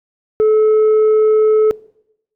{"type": "tone", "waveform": "sine", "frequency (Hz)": 432.4, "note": "A4", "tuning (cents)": -30, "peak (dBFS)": -6, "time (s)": [0.4, 1.71], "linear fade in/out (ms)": 0, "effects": ["noise-tail reverb RT60 0.8 s tail -23 dB re dry", "tanh soft clip ceiling -8 dBFS"]}